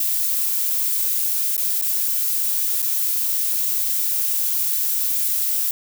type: noise with dropouts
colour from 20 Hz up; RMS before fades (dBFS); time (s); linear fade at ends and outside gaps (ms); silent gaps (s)
violet; -21; 0-5.71; 2; 1.567-1.578 / 1.814-1.822 / 2.82-2.825
effects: none